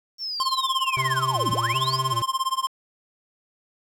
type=linear two-way sweep; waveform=sine; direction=down then up; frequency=5530 to 82.41 to 5530 Hz; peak=-27 dBFS; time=0.18-2.01 s; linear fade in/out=50 ms; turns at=1.52 s
type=tone with tremolo; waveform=square; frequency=1055 Hz; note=C6; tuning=14 cents sharp; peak=-20 dBFS; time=0.4-2.67 s; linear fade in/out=0 ms; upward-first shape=sine; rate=17 Hz; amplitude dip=95%
type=tone with vibrato; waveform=square; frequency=123.47 Hz; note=B2; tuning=in tune; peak=-29 dBFS; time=0.97-2.22 s; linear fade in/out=0 ms; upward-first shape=square; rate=1.3 Hz; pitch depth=100 cents each way
effects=low-pass 11000 Hz 12 dB/octave + 9-bit